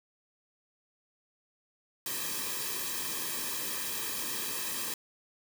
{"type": "noise with comb filter", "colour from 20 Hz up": "white", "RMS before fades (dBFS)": -35, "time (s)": [2.06, 4.94], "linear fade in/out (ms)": 2, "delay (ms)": 1.4, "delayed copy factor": -0.85, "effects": []}